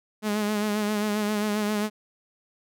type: tone with vibrato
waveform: sawtooth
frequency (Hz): 210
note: G#3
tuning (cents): +19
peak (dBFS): -20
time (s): 0.22-1.9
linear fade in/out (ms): 50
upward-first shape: sine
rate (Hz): 7.5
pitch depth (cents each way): 39
effects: none